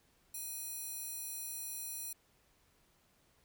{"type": "tone with high-pass filter", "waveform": "square", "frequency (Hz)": 830.6, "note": "G#5", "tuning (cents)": 0, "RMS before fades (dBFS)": -43, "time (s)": [0.34, 2.13], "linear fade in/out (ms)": 5, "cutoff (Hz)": 9300, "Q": 0.97, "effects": ["pink hiss -71 dBFS RMS until 3.44 s"]}